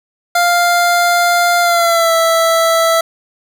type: tone with pitch glide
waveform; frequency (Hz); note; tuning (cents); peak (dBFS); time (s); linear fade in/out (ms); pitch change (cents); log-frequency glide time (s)
25% pulse; 698.5 to 659.3; F5 to E5; 0 to 0; -6; 0.35-3.01; 5; -100; 1.61-2.13
effects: none